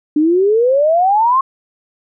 sine exponential sweep, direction up, 292.4 to 1095 Hz, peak -9 dBFS, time 0.16-1.41 s, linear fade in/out 5 ms, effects none

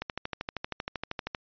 click train, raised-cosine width 0.3 ms, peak -16 dBFS, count 18, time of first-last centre 0.02-1.348 s, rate 12.8 Hz, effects resampled to 11025 Hz

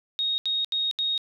sine tone bursts, 3739 Hz, A#7, 4 cents sharp, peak -23 dBFS, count 4, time 0.19-1.178 s, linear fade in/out 0 ms, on 190 ms, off 76 ms, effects none

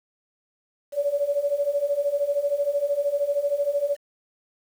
sine beating tone pair, 563 / 576 Hz, C#5 / D5, +27 / -34 cents, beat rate 13 Hz, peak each -26 / -23 dBFS, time 0.92-3.97 s, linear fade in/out 50 ms, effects 8-bit

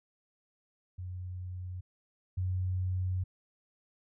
sine tone pair in turn, 91 / 92.11 Hz, F#2 / F#2, -28 / -7 cents, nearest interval unison, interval 21 cents, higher second, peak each -37 / -29 dBFS, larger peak second, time 0.98-1.81 / 2.37-3.24 s, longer second, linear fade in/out 10 ms, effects none

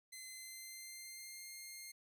10% pulse tone with pitch glide, 2056 to 2120 Hz, C7 to C7, -31 to +22 cents, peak -40 dBFS, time 0.12-1.92 s, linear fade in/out 10 ms, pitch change +53 cents, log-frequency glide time 0.29-1.51 s, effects none

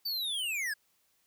square linear sweep, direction down, 4637 to 1612 Hz, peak -32 dBFS, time 0.05-0.74 s, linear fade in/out 10 ms, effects white hiss -72 dBFS RMS until 1.26 s

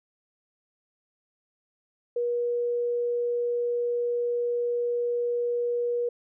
sine tone, 480 Hz, B4, 49 cents flat, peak -24 dBFS, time 2.16-6.09 s, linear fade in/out 5 ms, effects none

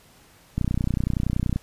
click train, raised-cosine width 5 ms, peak -11 dBFS, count 31, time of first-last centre 0.58-1.56 s, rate 30.6 Hz, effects pink hiss -54 dBFS RMS until 1.62 s + resampled to 32000 Hz

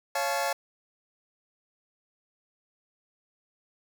sawtooth chord, Db augmented, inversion none, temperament just, 554.4 / 693 / 866.2 Hz, Db5 / F5 / A5, 0 / -14 / -27 cents, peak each -27 dBFS, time 0.15-0.53 s, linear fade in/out 5 ms, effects none

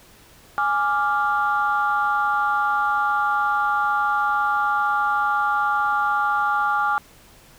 sine chord, D diminished, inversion second, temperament equal, 830.6 / 1174.7 / 1396.9 Hz, Ab5 / D6 / F6, 0 / 0 / 0 cents, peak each -22 dBFS, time 0.58-6.98 s, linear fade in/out 0 ms, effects tanh soft clip ceiling -10 dBFS + pink hiss -50 dBFS RMS until 7.58 s

